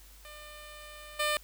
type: tone with level steps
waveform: 10% pulse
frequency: 600 Hz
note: D5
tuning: 37 cents sharp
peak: -38 / -19 dBFS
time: 0.25-1.37 s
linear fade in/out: 0 ms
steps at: 1.19 s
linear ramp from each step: 10 ms
effects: added 50 Hz sine -53 dBFS peak until 1.43 s + white hiss -57 dBFS RMS until 1.43 s